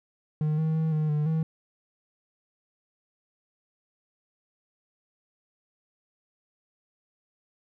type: tone with pitch steps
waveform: triangle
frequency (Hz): 153 / 158.4 / 159.5 / 154.1 / 149.6 / 159.8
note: D#3 / D#3 / D#3 / D#3 / D3 / D#3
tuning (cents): -29 / +31 / +43 / -16 / +32 / +47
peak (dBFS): -21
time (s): 0.41-1.43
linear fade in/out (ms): 2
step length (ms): 170
effects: none